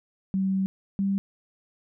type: tone pair in turn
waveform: sine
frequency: 191.7 / 196.41 Hz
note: G3 / G3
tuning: -38 / +4 cents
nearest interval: unison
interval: 42 cents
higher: second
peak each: -22 dBFS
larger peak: neither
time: 0.34-0.66 / 0.99-1.18 s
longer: first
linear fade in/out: 0 ms
effects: none